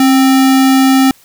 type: tone with sample-and-hold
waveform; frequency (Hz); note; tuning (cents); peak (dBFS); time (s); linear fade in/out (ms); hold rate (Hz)
sine; 266.9; C4; +35; -5; 0-1.11; 2; 1050
effects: white hiss -46 dBFS RMS until 1.24 s